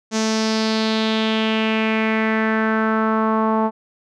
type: tone with low-pass filter sweep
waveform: sawtooth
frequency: 220 Hz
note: A3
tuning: in tune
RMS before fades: -19 dBFS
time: 0.11-3.71 s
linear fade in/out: 50 ms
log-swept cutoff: 6300 to 940 Hz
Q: 3.4
effects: none